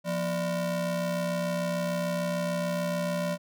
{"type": "ring-modulated tone", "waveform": "square", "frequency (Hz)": 207.7, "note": "G#3", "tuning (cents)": 0, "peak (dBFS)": -25, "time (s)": [0.04, 3.38], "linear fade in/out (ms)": 50, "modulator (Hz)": 382, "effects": []}